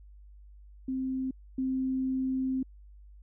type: tone pair in turn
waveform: sine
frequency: 261.6 / 261.6 Hz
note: C4 / C4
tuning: 0 / 0 cents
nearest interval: unison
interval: 0 cents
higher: neither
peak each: -29 / -27 dBFS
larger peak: second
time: 0.88-1.31 / 1.58-2.63 s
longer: second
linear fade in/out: 5 ms
effects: added 50 Hz sine -49 dBFS peak until 3.22 s